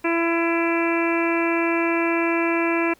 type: harmonic tone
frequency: 335.2 Hz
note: E4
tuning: 29 cents sharp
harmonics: 1 / 2 / 3 / 4 / 5 / 6 / 7 / 8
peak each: -21 / -28 / -28 / -32 / -31 / -34 / -27 / -32 dBFS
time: 0.04-2.94 s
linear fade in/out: 10 ms
effects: pink hiss -56 dBFS RMS until 2.99 s